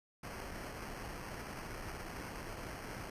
pink noise with sample-and-hold, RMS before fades -45 dBFS, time 0.23-3.1 s, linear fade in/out 5 ms, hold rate 3675 Hz, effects resampled to 32000 Hz

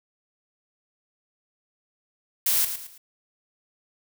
blue noise with echo, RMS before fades -22 dBFS, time 2.46-2.65 s, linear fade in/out 5 ms, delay 110 ms, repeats 3, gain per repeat -9 dB, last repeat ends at 2.98 s, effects none

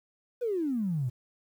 triangle exponential sweep, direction down, 507 to 116.54 Hz, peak -23 dBFS, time 0.41-1.1 s, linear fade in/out 20 ms, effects tanh soft clip ceiling -25 dBFS + 10-bit

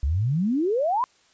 sine exponential sweep, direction up, 63.7 to 1046.5 Hz, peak -20 dBFS, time 0.03-1.04 s, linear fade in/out 0 ms, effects white hiss -60 dBFS RMS until 1.33 s + resampled to 16000 Hz

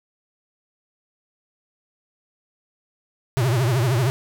square tone with vibrato, 124 Hz, B2, 7 cents sharp, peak -18 dBFS, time 3.37-4.1 s, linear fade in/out 0 ms, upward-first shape triangle, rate 13 Hz, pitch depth 230 cents each way, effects none

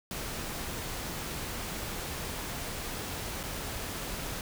pink noise with dropouts, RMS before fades -37 dBFS, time 0.11-4.41 s, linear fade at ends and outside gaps 1 ms, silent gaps 3.431-3.436 s, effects none

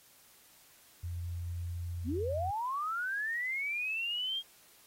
sine tone, 86.5 Hz, F2, 16 cents flat, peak -35 dBFS, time 1.03-2.51 s, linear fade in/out 10 ms
sine linear sweep, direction up, 206.1 to 3253 Hz, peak -32 dBFS, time 2.04-4.43 s, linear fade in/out 50 ms
effects white hiss -61 dBFS RMS until 4.86 s + AAC 48 kbps

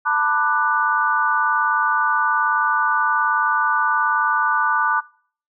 sine chord, B minor seventh, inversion third, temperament just, 889 / 987.8 / 1185.3 / 1481.6 Hz, A5 / B5 / D6 / F#6, +18 / 0 / +16 / +2 cents, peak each -23 / -25 / -20 / -20 dBFS, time 0.05-5.01 s, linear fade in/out 20 ms, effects noise-tail reverb RT60 0.5 s tail -22 dB re dry

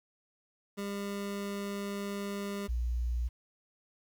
25% pulse / sine tone pair in turn, 201 / 59.76 Hz, G3 / A#1, +44 / +44 cents, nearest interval octave + major sixth, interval 2100 cents, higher first, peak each -31 / -29 dBFS, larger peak second, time 0.77-2.68 / 2.68-3.29 s, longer first, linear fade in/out 20 ms, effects 10-bit

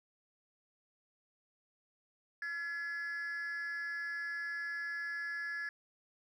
sine tone with frequency modulation, 1700 Hz, G#6, 40 cents sharp, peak -34 dBFS, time 2.42-5.69 s, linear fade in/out 2 ms, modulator 333 Hz, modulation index 0.38, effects tanh soft clip ceiling -36 dBFS + 12-bit

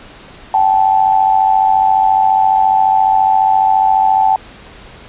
sine tone pair together, 771.5 / 866 Hz, G5 / A5, -28 / -28 cents, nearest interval major second, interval 200 cents, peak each -11 dBFS, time 0.54-4.36 s, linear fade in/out 2 ms, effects pink hiss -37 dBFS RMS until 5.08 s + resampled to 8000 Hz

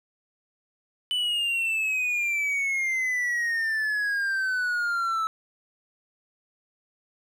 triangle exponential sweep, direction down, 3000 to 1304 Hz, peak -22 dBFS, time 1.11-5.27 s, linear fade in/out 0 ms, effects none

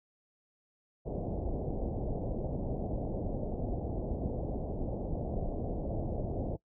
pink low-pass noise, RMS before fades -35 dBFS, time 1.05-6.57 s, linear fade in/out 20 ms, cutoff 720 Hz, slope 48 dB/octave, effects noise-tail reverb RT60 0.1 s tail -21 dB re dry

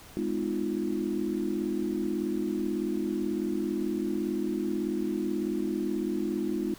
sine chord, F half-diminished seventh, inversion first, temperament equal with one note detuned, 207.7 / 252.6 / 311.1 / 349.2 Hz, Ab3 / Cb4 / Eb4 / F4, 0 / +39 / 0 / 0 cents, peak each -33 / -35 / -32 / -32 dBFS, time 0.17-6.74 s, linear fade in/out 0 ms, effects pink hiss -50 dBFS RMS until 6.78 s

